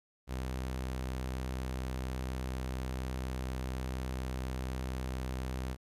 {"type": "tone", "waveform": "sawtooth", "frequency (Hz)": 64.2, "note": "C2", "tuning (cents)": -32, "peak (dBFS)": -31, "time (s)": [0.27, 5.77], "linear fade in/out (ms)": 50, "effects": ["resampled to 32000 Hz", "12-bit"]}